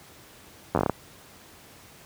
slowing click train, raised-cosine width 1 ms, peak -8 dBFS, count 8, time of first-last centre 0.75-0.897 s, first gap 11 ms, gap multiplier 1.21, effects pink hiss -50 dBFS RMS until 2.05 s + high-pass 80 Hz 12 dB/octave

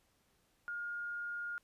sine tone, 1421 Hz, F6, 30 cents sharp, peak -38 dBFS, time 0.68-1.58 s, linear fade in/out 0 ms, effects pink hiss -74 dBFS RMS until 1.63 s + resampled to 32000 Hz

